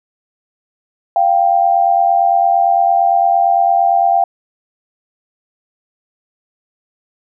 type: tone pair together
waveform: sine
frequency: 695.2 / 784 Hz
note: F5 / G5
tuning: -8 / 0 cents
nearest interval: major second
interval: 208 cents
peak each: -12 dBFS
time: 1.16-4.24 s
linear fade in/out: 2 ms
effects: none